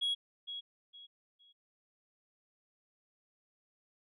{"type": "tone with echo", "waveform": "sine", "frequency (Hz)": 3322, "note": "G#7", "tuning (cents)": 0, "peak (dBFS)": -28, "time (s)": [0.01, 0.15], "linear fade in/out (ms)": 20, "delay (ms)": 460, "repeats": 3, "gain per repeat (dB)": -11, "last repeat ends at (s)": 1.53, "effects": ["tanh soft clip ceiling -28 dBFS"]}